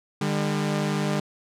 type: tone pair together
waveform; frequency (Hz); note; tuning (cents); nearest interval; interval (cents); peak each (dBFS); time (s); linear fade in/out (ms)
sawtooth; 150 / 200.9; D3 / G3; +37 / +43; perfect fourth; 506; -22; 0.21-1.2; 5
effects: low-pass 9000 Hz 12 dB/octave